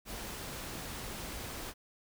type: noise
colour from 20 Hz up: pink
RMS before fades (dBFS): -42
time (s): 0.05-1.74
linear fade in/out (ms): 50
effects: none